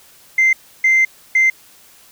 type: tone bursts at uneven times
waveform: sine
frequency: 2082 Hz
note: C7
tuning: 9 cents flat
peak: -8 dBFS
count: 3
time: 0.38-0.53 / 0.84-1.05 / 1.35-1.5 s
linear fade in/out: 5 ms
effects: tanh soft clip ceiling -7 dBFS + white hiss -47 dBFS RMS until 2.11 s